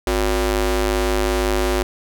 sawtooth ring-modulated tone, 207.7 Hz, G#3, in tune, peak -10 dBFS, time 0.07-1.83 s, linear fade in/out 2 ms, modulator 155 Hz, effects none

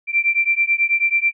sine beating tone pair, 2349 / 2358.2 Hz, D7 / D7, 0 / +7 cents, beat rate 9.2 Hz, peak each -18 dBFS, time 0.07-1.33 s, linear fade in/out 50 ms, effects none

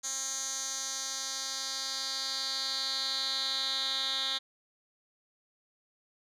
10% pulse tone with band-pass filter sweep, 267.5 Hz, C4, 38 cents sharp, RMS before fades -34 dBFS, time 0.03-4.39 s, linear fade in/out 20 ms, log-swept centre 6500 to 3600 Hz, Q 4.4, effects none

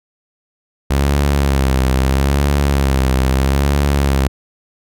sawtooth tone with vibrato, 68.1 Hz, C#2, 30 cents flat, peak -8 dBFS, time 0.9-4.28 s, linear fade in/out 10 ms, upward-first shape sine, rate 0.77 Hz, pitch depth 78 cents each way, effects none

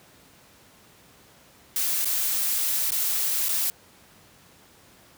blue noise with dropouts, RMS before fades -25 dBFS, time 1.76-3.7 s, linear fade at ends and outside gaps 1 ms, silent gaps 2.047-2.055 / 2.906-2.919 / 3.485-3.491 s, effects pink hiss -54 dBFS RMS until 5.17 s + high-pass 80 Hz 12 dB/octave

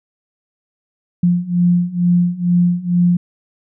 sine beating tone pair, 174.61 / 176.81 Hz, F3 / F3, 0 / +22 cents, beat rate 2.2 Hz, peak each -16 / -14 dBFS, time 1.23-3.17 s, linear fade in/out 5 ms, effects none

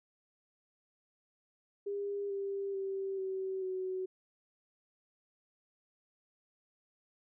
sine tone with pitch steps, 403.1 / 395.5 / 388 / 380.7 / 373.5 Hz, G4 / G4 / G4 / F#4 / F#4, +48 / +15 / -18 / +49 / +16 cents, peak -34 dBFS, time 1.86-4.06 s, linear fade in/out 10 ms, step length 440 ms, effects none

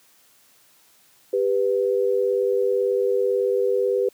sine tone pair together, 395.8 / 493.9 Hz, G4 / B4, +17 / 0 cents, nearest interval major third, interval 383 cents, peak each -21 dBFS, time 1.33-4.09 s, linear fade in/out 5 ms, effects white hiss -57 dBFS RMS until 4.13 s + high-pass 100 Hz 12 dB/octave

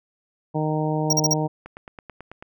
harmonic tone, 154.4 Hz, D#3, 13 cents flat, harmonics 1 / 2 / 3 / 4 / 5 / 6, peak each -24 / -27 / -29 / -30 / -31 / -32 dBFS, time 0.54-1.48 s, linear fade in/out 20 ms
square tone bursts, 5640 Hz, F8, 16 cents sharp, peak -17 dBFS, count 4, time 1.1-1.337 s, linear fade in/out 5 ms, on 30 ms, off 39 ms
click train, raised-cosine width 0.5 ms, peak -23 dBFS, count 8, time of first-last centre 1.66-2.425 s, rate 9.15 Hz
effects none

